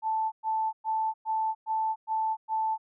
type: tone bursts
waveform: sine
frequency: 880 Hz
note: A5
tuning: in tune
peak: -25 dBFS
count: 7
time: 0.02-2.78 s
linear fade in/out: 50 ms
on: 300 ms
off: 110 ms
effects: none